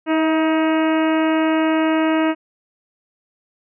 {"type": "harmonic tone with a mistuned harmonic", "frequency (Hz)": 316.6, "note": "D#4", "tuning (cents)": 30, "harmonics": [1, 2, 3, 4, 5, 6, 7, 8, 9], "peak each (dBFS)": [-16, -22, -26, -28, -30, -32, -33, -34, -35], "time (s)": [0.06, 2.35], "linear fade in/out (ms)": 50, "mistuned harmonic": 2, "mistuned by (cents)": 21, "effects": []}